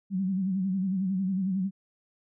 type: tone with vibrato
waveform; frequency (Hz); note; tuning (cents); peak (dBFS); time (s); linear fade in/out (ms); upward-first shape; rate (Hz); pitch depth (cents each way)
sine; 189.7; F#3; +43; -25; 0.1-1.71; 50; sine; 11; 76
effects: none